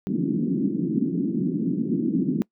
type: band-pass noise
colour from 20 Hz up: white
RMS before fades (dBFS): -24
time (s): 0.07-2.42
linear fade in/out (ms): 0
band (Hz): 160 to 320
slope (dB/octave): 48
effects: noise-tail reverb RT60 0.1 s tail -25 dB re dry